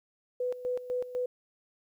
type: tone with tremolo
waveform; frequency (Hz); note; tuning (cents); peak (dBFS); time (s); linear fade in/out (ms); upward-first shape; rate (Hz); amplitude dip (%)
sine; 497.8; B4; +14; -28; 0.4-1.26; 5; square; 4; 75
effects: 11-bit